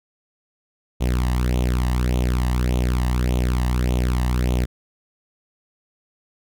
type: tone with flanger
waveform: sawtooth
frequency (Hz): 61.74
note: B1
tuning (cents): 0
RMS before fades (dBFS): -20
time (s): 1-4.66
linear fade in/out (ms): 20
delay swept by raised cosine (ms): 0.3 to 1.07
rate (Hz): 1.7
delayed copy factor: +0.75
effects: none